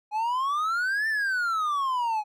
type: exponential two-way sweep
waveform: triangle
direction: up then down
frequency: 830.6 to 1800 to 830.6 Hz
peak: -22 dBFS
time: 0.11-2.24 s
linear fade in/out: 50 ms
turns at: 1.08 s
effects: none